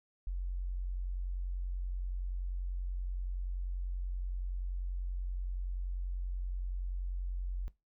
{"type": "tone", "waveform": "sine", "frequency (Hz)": 45.22, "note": "F#1", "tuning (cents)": -39, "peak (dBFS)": -33, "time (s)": [0.27, 7.68], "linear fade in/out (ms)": 0, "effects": ["noise-tail reverb RT60 0.2 s tail -19 dB re dry"]}